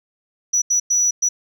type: tone bursts at uneven times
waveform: sine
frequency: 5890 Hz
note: F#8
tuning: 9 cents flat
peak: -13 dBFS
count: 4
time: 0.53-0.62 / 0.7-0.8 / 0.9-1.11 / 1.22-1.29 s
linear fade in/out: 10 ms
effects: tanh soft clip ceiling -10 dBFS + 9-bit